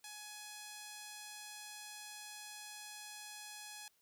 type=tone; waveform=5% pulse; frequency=840 Hz; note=G#5; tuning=19 cents sharp; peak=-36 dBFS; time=0.04-3.88 s; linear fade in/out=2 ms; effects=white hiss -75 dBFS RMS until 4.01 s